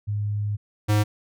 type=tone pair in turn; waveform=sine / square; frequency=103.8 / 105.25 Hz; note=G#2 / G#2; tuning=0 / +24 cents; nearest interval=unison; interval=24 cents; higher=second; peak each=-23 / -18 dBFS; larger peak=second; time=0.07-0.57 / 0.88-1.04 s; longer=first; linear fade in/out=20 ms; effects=none